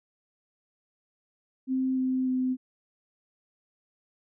sine tone with pitch steps, 260.9 / 258.6 / 256.4 Hz, C4 / C4 / C4, -5 / -20 / -35 cents, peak -24 dBFS, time 1.67-2.57 s, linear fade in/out 50 ms, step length 300 ms, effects none

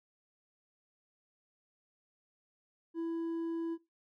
sine tone with hard clipping, 331.4 Hz, E4, 9 cents sharp, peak -34 dBFS, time 2.94-3.78 s, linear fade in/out 50 ms, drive 2 dB, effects noise-tail reverb RT60 0.2 s tail -17 dB re dry

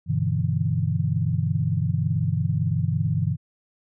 sine chord, E minor seventh, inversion first, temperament equal, 98 / 123.47 / 146.83 / 164.81 Hz, G2 / B2 / D3 / E3, 0 / 0 / 0 / 0 cents, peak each -26 dBFS, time 0.06-3.37 s, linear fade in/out 50 ms, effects none

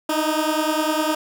15% pulse beating tone pair, 306.7 / 316.6 Hz, D#4 / D#4, -25 / +30 cents, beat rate 9.9 Hz, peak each -15 / -17 dBFS, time 0.09-1.15 s, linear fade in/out 5 ms, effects none

